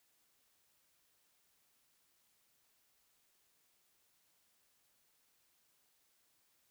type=silence; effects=white hiss -75 dBFS RMS until 6.7 s